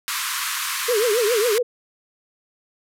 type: band-pass noise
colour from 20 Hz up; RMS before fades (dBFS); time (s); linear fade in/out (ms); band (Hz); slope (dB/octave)
pink; -26; 0.08-1.58; 0; 990 to 15000; 96
type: tone with vibrato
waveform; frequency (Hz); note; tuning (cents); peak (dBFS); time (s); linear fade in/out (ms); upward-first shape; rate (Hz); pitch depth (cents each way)
sine; 449.6; A4; +37; -17; 0.88-1.63; 10; triangle; 7.3; 220
effects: none

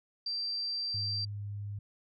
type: tone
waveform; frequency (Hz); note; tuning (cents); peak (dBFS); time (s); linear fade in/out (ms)
sine; 4699; D8; 0; -32; 0.26-1.25; 5
type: tone with pitch glide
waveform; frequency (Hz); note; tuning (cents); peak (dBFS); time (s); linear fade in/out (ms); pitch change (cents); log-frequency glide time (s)
sine; 103.9 to 102.12; G#2 to G#2; +1 to -29; -36; 0.94-1.79; 5; -30; 1.13-1.4
effects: none

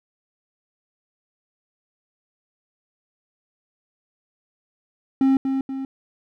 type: tone with echo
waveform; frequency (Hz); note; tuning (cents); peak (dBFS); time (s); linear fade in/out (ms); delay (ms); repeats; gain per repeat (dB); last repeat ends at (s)
triangle; 267.9; C4; +41; -12; 5.21-5.37; 2; 240; 2; -6; 5.85
effects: none

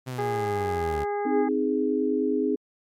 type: linear sweep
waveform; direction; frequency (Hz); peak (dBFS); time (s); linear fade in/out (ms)
sawtooth; down; 130.81 to 70.6; -27; 0.06-1.05; 20
type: harmonic tone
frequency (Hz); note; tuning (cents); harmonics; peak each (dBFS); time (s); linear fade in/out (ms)
410; G#4; -22; 1 / 2 / 3 / 4 / 5; -27 / -29 / -40 / -42 / -43; 0.18-1.49; 10
type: chord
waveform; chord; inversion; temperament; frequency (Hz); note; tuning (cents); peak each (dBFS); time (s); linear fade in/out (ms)
sine; Ab major; first; equal; 261.6 / 311.1 / 415.3; C4 / Eb4 / Ab4; 0 / 0 / 0; -26 / -27 / -25; 1.25-2.56; 10
effects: MP3 96 kbps

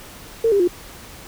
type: tone with pitch steps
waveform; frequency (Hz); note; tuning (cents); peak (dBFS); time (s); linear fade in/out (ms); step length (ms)
sine; 455 / 400.7 / 352.9; A#4 / G4 / F4; -42 / +38 / +18; -13; 0.44-0.677; 5; 79
effects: pink hiss -40 dBFS RMS until 1.27 s

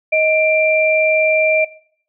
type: tone pair together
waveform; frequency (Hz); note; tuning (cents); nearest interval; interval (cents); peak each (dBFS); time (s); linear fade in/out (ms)
sine; 628 / 2365; D#5 / D7; +16 / +12; octave + major seventh; 2296; -14; 0.12-1.65; 10
effects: noise-tail reverb RT60 0.6 s tail -21 dB re dry

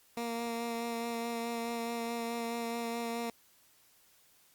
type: tone with vibrato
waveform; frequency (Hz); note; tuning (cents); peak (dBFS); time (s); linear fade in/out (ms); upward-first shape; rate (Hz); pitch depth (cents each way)
15% pulse; 233.1; A#3; 0; -28; 0.17-3.3; 2; sine; 4.7; 15
effects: white hiss -65 dBFS RMS until 4.54 s + Opus 48 kbps

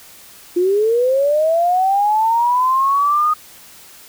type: linear sweep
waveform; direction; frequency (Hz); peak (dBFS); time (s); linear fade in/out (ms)
sine; up; 343.8 to 1244.5; -12; 0.56-3.34; 10
effects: white hiss -42 dBFS RMS until 4.08 s

